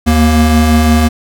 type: tone pair together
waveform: square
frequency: 76.5 / 235.3 Hz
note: D#2 / A#3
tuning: -29 / +16 cents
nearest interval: octave + perfect fifth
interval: 1945 cents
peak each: -10 dBFS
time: 0.06-1.09 s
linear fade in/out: 20 ms
effects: none